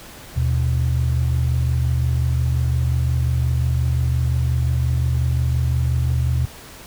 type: tone pair together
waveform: sine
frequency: 77.78 / 123.47 Hz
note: D#2 / B2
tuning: 0 / 0 cents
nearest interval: minor sixth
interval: 800 cents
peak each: -18 dBFS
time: 0.36-6.46 s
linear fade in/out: 10 ms
effects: tanh soft clip ceiling -10 dBFS + pink hiss -40 dBFS RMS until 6.86 s